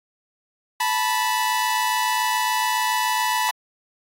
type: tone pair together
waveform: sawtooth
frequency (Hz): 874.9 / 982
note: A5 / B5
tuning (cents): -10 / -10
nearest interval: major second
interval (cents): 200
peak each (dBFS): -20 / -18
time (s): 0.8-3.51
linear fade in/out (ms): 5
effects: AAC 48 kbps